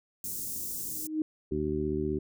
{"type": "band-stop noise", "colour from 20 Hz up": "white", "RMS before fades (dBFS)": -36, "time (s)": [0.24, 1.07], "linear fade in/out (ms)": 2, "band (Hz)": [370, 6300], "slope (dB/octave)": 24}
{"type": "tone with exponential growth", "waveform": "sine", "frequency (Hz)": 311.1, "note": "D#4", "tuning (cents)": 0, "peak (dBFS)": -23, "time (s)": [0.85, 1.22], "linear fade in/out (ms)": 2, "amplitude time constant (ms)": 80}
{"type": "harmonic tone", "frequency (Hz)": 75.7, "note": "D#2", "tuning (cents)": -47, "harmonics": [1, 2, 3, 4, 5], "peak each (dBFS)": [-37, -37, -36, -34, -31], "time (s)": [1.51, 2.19], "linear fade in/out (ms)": 10}
{"effects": []}